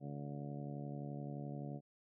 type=harmonic tone; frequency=71.6 Hz; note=D2; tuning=43 cents flat; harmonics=2 / 3 / 4 / 5 / 6 / 7 / 8 / 9 / 10; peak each=-44 / -49 / -50 / -57 / -56 / -63 / -54 / -65 / -56 dBFS; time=0-1.81 s; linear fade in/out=50 ms; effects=none